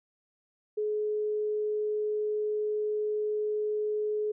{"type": "tone", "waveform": "sine", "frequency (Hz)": 423.7, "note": "G#4", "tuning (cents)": 35, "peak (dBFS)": -27, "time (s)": [0.77, 4.32], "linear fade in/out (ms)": 10, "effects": []}